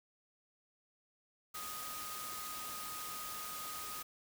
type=tone in noise; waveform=sine; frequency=1245 Hz; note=D#6; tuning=1 cent sharp; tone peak=-46 dBFS; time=1.54-4.03 s; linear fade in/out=10 ms; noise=white; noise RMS=-45 dBFS; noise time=1.54-4.03 s; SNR=-4 dB; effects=none